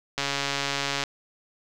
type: click train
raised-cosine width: 0.2 ms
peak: -9 dBFS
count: 121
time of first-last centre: 0.18-1.037 s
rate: 140 Hz
effects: none